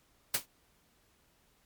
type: noise with exponential decay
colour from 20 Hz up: white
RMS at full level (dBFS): -24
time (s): 0.34-0.46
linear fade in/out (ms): 5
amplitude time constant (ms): 24
effects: pink hiss -69 dBFS RMS until 1.65 s + MP3 96 kbps